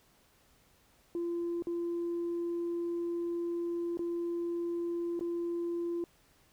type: tone with dropouts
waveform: sine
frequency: 342.8 Hz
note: F4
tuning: 32 cents flat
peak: -30 dBFS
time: 1.15-6.04 s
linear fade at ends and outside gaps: 1 ms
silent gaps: 1.623-1.67 / 3.972-3.992 / 5.193-5.209 s
effects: tanh soft clip ceiling -29 dBFS + pink hiss -66 dBFS RMS until 6.52 s